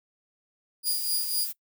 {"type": "tone with tremolo", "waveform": "15% pulse", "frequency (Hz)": 4865, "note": "D#8", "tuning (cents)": -40, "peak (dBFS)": -17, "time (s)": [0.83, 1.48], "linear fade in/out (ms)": 50, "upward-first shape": "triangle", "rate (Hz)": 4, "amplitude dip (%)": 70}
{"type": "noise", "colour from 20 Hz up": "violet", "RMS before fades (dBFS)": -34, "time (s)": [0.85, 1.53], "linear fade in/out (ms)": 20}
{"effects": ["noise-tail reverb RT60 0.1 s tail -22 dB re dry"]}